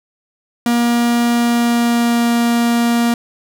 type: tone with pitch glide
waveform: 45% pulse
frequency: 237.4 to 235.6 Hz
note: A#3 to A#3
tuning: +32 to +19 cents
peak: -12 dBFS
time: 0.66-3.14 s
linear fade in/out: 2 ms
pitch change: -13 cents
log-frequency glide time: 1.3-2.27 s
effects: none

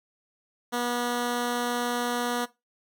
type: tone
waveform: 10% pulse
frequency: 242.1 Hz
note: B3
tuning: 34 cents flat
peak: -18 dBFS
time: 0.72-2.46 s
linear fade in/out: 20 ms
effects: noise-tail reverb RT60 0.2 s tail -17 dB re dry

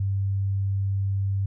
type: tone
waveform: sine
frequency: 98 Hz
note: G2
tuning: in tune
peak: -22 dBFS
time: 0-1.46 s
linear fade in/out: 5 ms
effects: none

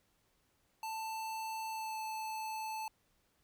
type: tone with pitch glide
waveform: square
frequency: 885 to 875.3 Hz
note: A5 to A5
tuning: +10 to -9 cents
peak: -39 dBFS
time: 0.83-2.88 s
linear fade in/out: 2 ms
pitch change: -19 cents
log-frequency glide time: 1.69-1.99 s
effects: pink hiss -75 dBFS RMS until 3.43 s

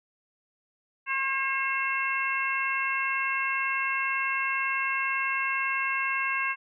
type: harmonic tone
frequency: 538 Hz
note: C5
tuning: 48 cents sharp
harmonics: 2 / 3 / 4 / 5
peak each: -31 / -31 / -31 / -31 dBFS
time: 1.06-6.56 s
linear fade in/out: 50 ms
effects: none

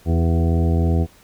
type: harmonic tone with a mistuned harmonic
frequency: 83.2 Hz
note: E2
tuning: 17 cents sharp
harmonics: 1 / 2 / 3 / 4 / 5 / 6 / 8 / 9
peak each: -16 / -22 / -26 / -28 / -30 / -32 / -34 / -35 dBFS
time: 0.05-1.07 s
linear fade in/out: 50 ms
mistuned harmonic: 5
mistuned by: -18 cents
effects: pink hiss -51 dBFS RMS until 1.23 s

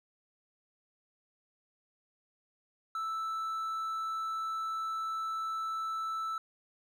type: tone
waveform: triangle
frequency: 1318.5 Hz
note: E6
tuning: in tune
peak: -31 dBFS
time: 2.95-6.38 s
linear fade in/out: 2 ms
effects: none

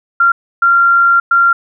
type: tone bursts at uneven times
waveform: sine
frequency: 1382 Hz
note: F6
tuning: 19 cents flat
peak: -6 dBFS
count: 3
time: 0.2-0.32 / 0.62-1.2 / 1.31-1.53 s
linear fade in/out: 5 ms
effects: none

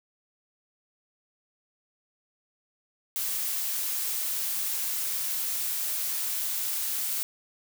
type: noise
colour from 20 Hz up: blue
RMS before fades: -30 dBFS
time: 3.16-7.23 s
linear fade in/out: 0 ms
effects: none

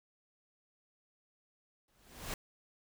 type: noise with exponential growth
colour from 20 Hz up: pink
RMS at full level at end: -37 dBFS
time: 1.88-2.34 s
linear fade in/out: 2 ms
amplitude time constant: 98 ms
effects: none

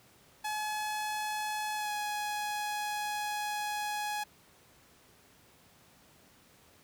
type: tone with pitch glide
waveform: sawtooth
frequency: 850 to 836.8 Hz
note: G#5 to G#5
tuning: +40 to +13 cents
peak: -29 dBFS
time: 0.44-4.24 s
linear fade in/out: 10 ms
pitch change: -27 cents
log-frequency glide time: 1.76-1.91 s
effects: pink hiss -61 dBFS RMS until 6.83 s + high-pass 80 Hz 12 dB/octave

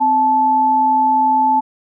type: tone pair together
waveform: sine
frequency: 260.1 / 871.3 Hz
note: C4 / A5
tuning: -10 / -17 cents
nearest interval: octave + major sixth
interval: 2093 cents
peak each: -22 / -11 dBFS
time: 0-1.61 s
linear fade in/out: 20 ms
effects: none

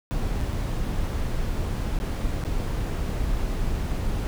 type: noise with dropouts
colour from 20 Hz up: brown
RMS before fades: -26 dBFS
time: 0.11-4.27 s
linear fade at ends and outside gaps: 0 ms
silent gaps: 0.405-0.411 / 0.526-0.53 / 1.988-2 / 2.438-2.449 s
effects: none

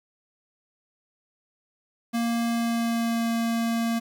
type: tone with pitch glide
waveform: square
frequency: 233.1 to 230.3 Hz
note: A#3 to A#3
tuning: 0 to -21 cents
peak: -24 dBFS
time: 2.13-4 s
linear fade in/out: 20 ms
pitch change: -21 cents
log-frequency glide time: 2.49-3.31 s
effects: 9-bit

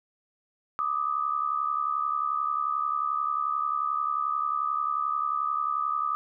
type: tone pair together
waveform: sine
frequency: 1187.7 / 1259 Hz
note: D6 / D#6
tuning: +19 / +20 cents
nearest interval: minor second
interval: 101 cents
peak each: -28 dBFS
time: 0.79-6.15 s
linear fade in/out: 0 ms
effects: none

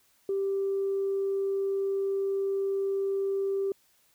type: tone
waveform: sine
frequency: 392 Hz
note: G4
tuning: in tune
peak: -25 dBFS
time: 0.29-3.72 s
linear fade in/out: 2 ms
effects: tanh soft clip ceiling -21 dBFS + white hiss -66 dBFS RMS until 4.14 s

